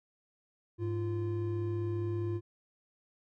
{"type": "tone pair together", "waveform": "triangle", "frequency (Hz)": [103.4, 345.3], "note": ["G#2", "F4"], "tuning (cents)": [-7, -20], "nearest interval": "octave + major sixth", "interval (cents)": 2087, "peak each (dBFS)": [-31, -33], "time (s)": [0.78, 2.41], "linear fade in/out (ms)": 50, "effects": []}